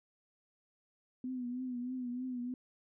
sine tone with vibrato, 250 Hz, B3, 21 cents sharp, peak -36 dBFS, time 1.24-2.54 s, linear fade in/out 2 ms, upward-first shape triangle, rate 3.2 Hz, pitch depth 67 cents each way, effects none

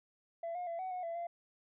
sine tone with pitch steps, 672 / 715 / 675 / 749 / 729 / 672 / 687 Hz, E5 / F5 / E5 / F#5 / F#5 / E5 / F5, +33 / +41 / +41 / +21 / -26 / +33 / -29 cents, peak -35 dBFS, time 0.43-1.27 s, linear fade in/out 5 ms, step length 120 ms, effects tanh soft clip ceiling -35 dBFS

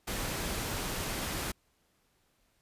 pink noise, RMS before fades -35 dBFS, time 0.07-1.52 s, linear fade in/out 10 ms, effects pink hiss -72 dBFS RMS until 2.61 s + resampled to 32000 Hz

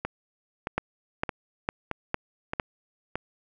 two click trains, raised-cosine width 0.5 ms, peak -10 / -14 dBFS, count 5 / 6, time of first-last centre 0.78-2.598 / 0.05-3.156 s, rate 2.2 / 1.61 Hz, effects none

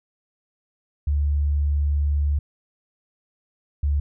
sine tone pair in turn, 72.6 / 72.02 Hz, D2 / D2, -19 / -33 cents, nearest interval unison, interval 14 cents, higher first, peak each -18 dBFS, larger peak neither, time 1.07-2.39 / 3.83-4 s, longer first, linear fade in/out 5 ms, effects none

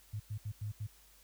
sine tone bursts at uneven times, 105.6 Hz, G#2, 29 cents sharp, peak -36 dBFS, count 5, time 0.13-0.2 / 0.3-0.38 / 0.45-0.52 / 0.61-0.72 / 0.8-0.87 s, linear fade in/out 10 ms, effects added 50 Hz sine -65 dBFS peak until 1.23 s + white hiss -63 dBFS RMS until 1.23 s

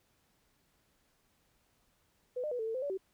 sine tone with pitch steps, 499.5 / 604 / 491.4 / 443.4 / 450.3 / 515 / 571 / 381.3 Hz, B4 / D5 / B4 / A4 / A4 / C5 / D5 / G4, +20 / +48 / -9 / +13 / +40 / -28 / -49 / -48 cents, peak -33 dBFS, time 2.36-2.976 s, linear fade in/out 10 ms, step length 77 ms, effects pink hiss -73 dBFS RMS until 3.13 s

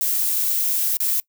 violet noise with dropouts, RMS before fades -21 dBFS, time 0.01-1.2 s, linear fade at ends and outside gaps 0 ms, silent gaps 0.969-1.003 s, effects noise-tail reverb RT60 0.1 s tail -23 dB re dry

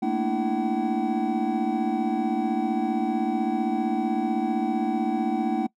triangle tone cluster, 219.9 / 235.5 / 295.8 / 330.3 / 760 Hz, A3 / A#3 / D4 / E4 / F#5, -1 / +18 / +13 / +4 / +46 cents, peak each -27 dBFS, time 0.02-5.67 s, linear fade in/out 10 ms, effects noise-tail reverb RT60 0.1 s tail -22 dB re dry

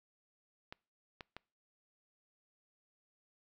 clicks, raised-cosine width 0.3 ms, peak -29 dBFS, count 3, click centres 0.725 / 1.208 / 1.366 s, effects noise-tail reverb RT60 0.4 s tail -26 dB re dry

